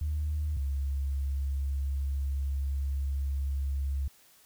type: tone pair in turn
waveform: sine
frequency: 75.4 / 69.02 Hz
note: D2 / C#2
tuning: +46 / -7 cents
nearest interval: major second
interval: 153 cents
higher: first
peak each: -27 dBFS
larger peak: neither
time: 0.01-0.57 / 0.57-4.08 s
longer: second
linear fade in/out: 5 ms
effects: tanh soft clip ceiling -23 dBFS + white hiss -60 dBFS RMS until 4.45 s